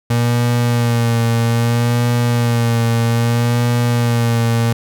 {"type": "tone with vibrato", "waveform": "35% pulse", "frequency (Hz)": 118.1, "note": "A#2", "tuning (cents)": 23, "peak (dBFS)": -11, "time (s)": [0.1, 4.73], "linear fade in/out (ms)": 5, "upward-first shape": "sine", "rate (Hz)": 0.62, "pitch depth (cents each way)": 32, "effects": []}